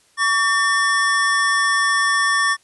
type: tone pair together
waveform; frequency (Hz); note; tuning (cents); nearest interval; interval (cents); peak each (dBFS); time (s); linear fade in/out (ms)
square; 1134.7 / 1804; C#6 / A6; +40 / +43; minor sixth; 803; -20 / -18; 0.17-2.57; 50
effects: white hiss -57 dBFS RMS until 2.63 s + resampled to 24000 Hz